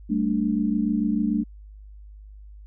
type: chord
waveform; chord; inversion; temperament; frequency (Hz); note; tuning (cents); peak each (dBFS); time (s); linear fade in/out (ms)
sine; G suspended second; none; equal with one note detuned; 196 / 222.8 / 293.7; G3 / A3 / D4; 0 / +22 / 0; -26 / -23 / -26; 0.09-1.44; 20
effects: added 51 Hz sine -41 dBFS peak until 2.66 s